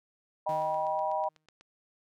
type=chord; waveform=sine; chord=Eb augmented; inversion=none; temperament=equal with one note detuned; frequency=622.3 / 784 / 967.4 Hz; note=Eb5 / G5 / B5; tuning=0 / 0 / -36 cents; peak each=-32 dBFS; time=0.46-1.29 s; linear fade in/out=10 ms
type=tone with exponential decay; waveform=sawtooth; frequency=155.56 Hz; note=D#3; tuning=in tune; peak=-36 dBFS; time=0.49-1.46 s; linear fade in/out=2 ms; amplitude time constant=210 ms
type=click train; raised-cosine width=0.2 ms; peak=-37 dBFS; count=9; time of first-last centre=0.62-1.61 s; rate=8.08 Hz
effects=none